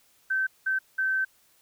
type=tone bursts at uneven times; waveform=sine; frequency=1544 Hz; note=G6; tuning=27 cents flat; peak=-23 dBFS; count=3; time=0.3-0.47 / 0.66-0.79 / 0.98-1.25 s; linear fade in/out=10 ms; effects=white hiss -63 dBFS RMS until 1.61 s